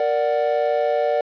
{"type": "chord", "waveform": "triangle", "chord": "Bb augmented", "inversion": "none", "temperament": "equal", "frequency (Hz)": [466.2, 587.3, 740], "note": ["Bb4", "D5", "F#5"], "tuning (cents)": [0, 0, 0], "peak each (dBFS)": [-21, -18, -22], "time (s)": [0, 1.21], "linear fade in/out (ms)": 2, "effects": ["resampled to 11025 Hz", "8-bit"]}